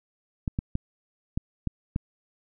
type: clicks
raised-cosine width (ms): 5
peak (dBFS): -14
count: 6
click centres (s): 0.478 / 0.589 / 0.754 / 1.375 / 1.673 / 1.961
effects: none